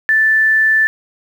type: tone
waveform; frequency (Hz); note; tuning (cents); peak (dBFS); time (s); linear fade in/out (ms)
sine; 1760; A6; 0; -9; 0.09-0.87; 0
effects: 7-bit